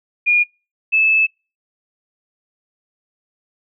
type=tone pair in turn; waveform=sine; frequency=2431 / 2615 Hz; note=D#7 / E7; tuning=-41 / -15 cents; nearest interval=minor second; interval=126 cents; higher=second; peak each=-11 dBFS; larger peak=neither; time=0.26-0.44 / 0.92-1.27 s; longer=second; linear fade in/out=20 ms; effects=noise-tail reverb RT60 0.3 s tail -26 dB re dry